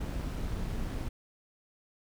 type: noise with amplitude modulation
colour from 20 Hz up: brown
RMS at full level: -32 dBFS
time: 0-1.09 s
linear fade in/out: 10 ms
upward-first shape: sine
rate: 206 Hz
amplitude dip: 55%
effects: none